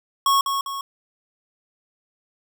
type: tone with echo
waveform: square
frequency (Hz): 1101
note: C#6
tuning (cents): -12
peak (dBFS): -16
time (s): 0.26-0.41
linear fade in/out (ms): 2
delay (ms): 200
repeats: 2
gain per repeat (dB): -6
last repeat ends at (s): 0.81
effects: none